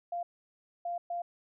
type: tone bursts at uneven times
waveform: sine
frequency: 695 Hz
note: F5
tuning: 9 cents flat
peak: -32 dBFS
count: 3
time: 0.12-0.23 / 0.85-0.98 / 1.1-1.22 s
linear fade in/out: 5 ms
effects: none